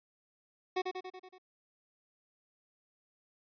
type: tone with echo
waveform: 25% pulse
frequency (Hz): 370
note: F#4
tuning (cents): 0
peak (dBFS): -26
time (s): 0.76-0.82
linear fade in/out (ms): 10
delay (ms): 94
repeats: 6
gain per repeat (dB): -4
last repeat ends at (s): 1.384
effects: resampled to 11025 Hz